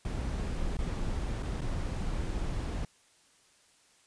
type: noise with dropouts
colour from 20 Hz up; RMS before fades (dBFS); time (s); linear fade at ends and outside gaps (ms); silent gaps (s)
brown; -33; 0.05-2.85; 2; 0.77-0.788 / 1.426-1.43 / 1.608-1.616
effects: white hiss -64 dBFS RMS until 4.06 s + resampled to 22050 Hz